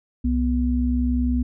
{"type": "tone pair together", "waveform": "sine", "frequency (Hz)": [65.16, 246], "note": ["C2", "B3"], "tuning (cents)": [-7, -7], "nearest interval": "octave + major seventh", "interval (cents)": 2300, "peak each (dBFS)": -21, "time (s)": [0.24, 1.43], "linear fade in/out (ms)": 10, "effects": []}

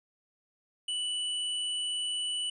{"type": "tone", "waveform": "square", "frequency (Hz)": 2966, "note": "F#7", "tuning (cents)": 4, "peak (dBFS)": -31, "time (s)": [0.88, 2.5], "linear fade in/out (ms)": 5, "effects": ["resampled to 24000 Hz"]}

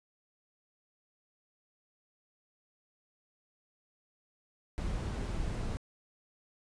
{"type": "noise", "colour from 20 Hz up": "brown", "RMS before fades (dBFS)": -35, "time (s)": [4.78, 5.77], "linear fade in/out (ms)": 0, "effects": ["resampled to 22050 Hz"]}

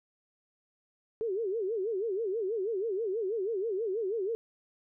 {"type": "tone with vibrato", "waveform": "sine", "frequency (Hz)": 415.3, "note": "G#4", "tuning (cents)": 0, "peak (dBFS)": -29, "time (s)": [1.21, 4.35], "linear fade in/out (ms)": 0, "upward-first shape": "sine", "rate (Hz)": 6.2, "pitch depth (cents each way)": 210, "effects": []}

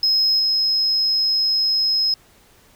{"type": "tone with level steps", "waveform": "sine", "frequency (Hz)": 5130, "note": "E8", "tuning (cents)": -48, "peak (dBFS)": [-13, -15], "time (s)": [0.03, 2.14], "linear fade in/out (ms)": 2, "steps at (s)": 0.39, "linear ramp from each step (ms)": 5, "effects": ["tanh soft clip ceiling -11 dBFS", "pink hiss -53 dBFS RMS until 2.75 s"]}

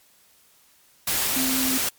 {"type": "tone in noise", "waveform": "sine", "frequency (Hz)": 261.6, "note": "C4", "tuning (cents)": 0, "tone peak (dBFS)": -25, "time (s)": [1.36, 1.78], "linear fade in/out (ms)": 5, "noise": "white", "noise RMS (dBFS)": -24, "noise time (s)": [1.07, 1.89], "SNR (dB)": -4, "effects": ["white hiss -58 dBFS RMS until 1.98 s", "MP3 96 kbps"]}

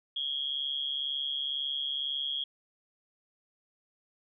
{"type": "tone with amplitude modulation", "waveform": "sine", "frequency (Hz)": 3282, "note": "G#7", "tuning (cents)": -21, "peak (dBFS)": -27, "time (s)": [0.16, 2.44], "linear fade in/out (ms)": 5, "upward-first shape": "sine", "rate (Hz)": 142, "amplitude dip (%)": 75, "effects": []}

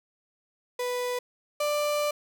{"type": "tone pair in turn", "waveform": "35% pulse", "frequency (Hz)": [493.9, 590.8], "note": ["B4", "D5"], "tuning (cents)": [0, 10], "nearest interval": "minor third", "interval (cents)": 310, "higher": "second", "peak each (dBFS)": [-26, -23], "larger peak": "second", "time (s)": [[0.79, 1.19], [1.6, 2.11]], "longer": "second", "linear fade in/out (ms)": 5, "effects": []}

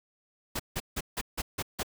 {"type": "noise bursts", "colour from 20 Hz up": "pink", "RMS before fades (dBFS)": -32, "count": 7, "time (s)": [0.55, 1.832], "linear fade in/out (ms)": 10, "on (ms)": 46, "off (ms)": 160, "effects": []}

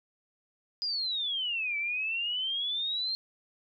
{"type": "exponential two-way sweep", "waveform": "sine", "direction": "down then up", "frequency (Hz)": [4978, 2294, 4221], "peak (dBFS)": -29, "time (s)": [0.82, 3.15], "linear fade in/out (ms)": 0, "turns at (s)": 1.77, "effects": []}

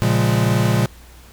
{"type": "chord", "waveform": "square", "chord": "Bb minor seventh", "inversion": "none", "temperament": "equal", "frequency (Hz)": [116.54, 138.59, 174.61, 207.7], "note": ["Bb2", "Db3", "F3", "Ab3"], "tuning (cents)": [0, 0, 0, 0], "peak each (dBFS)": [-18, -22, -23, -23], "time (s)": [0.02, 0.86], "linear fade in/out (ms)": 0, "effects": ["added 60 Hz sine -42 dBFS peak until 1.32 s", "pink hiss -47 dBFS RMS until 1.32 s"]}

